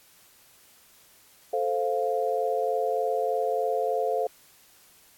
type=chord; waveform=sine; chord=F major; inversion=first; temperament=equal; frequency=440 / 523.3 / 698.5 Hz; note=A4 / C5 / F5; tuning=0 / 0 / 0 cents; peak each=-28 dBFS; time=1.53-4.27 s; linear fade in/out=5 ms; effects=white hiss -57 dBFS RMS until 5.17 s + AAC 64 kbps